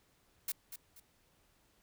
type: noise with echo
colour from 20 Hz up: blue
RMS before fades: -36 dBFS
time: 0.48-0.52 s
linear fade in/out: 5 ms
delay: 240 ms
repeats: 2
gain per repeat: -10 dB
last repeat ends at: 1 s
effects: pink hiss -71 dBFS RMS until 1.82 s